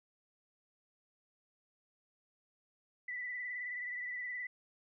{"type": "tone with vibrato", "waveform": "sine", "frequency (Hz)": 1975.5, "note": "B6", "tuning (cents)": 0, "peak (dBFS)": -38, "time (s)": [3.08, 4.47], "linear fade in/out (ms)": 5, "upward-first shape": "sine", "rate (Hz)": 19, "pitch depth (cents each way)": 37, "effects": []}